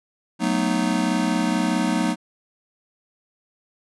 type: chord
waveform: square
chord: B dominant seventh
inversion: second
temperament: just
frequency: 185.21 / 222.2 / 246.9 / 308.7 Hz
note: F#3 / A3 / B3 / D#4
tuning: +2 / +17 / 0 / -14 cents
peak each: -26 dBFS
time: 0.39-2.16 s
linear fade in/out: 50 ms
effects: resampled to 24000 Hz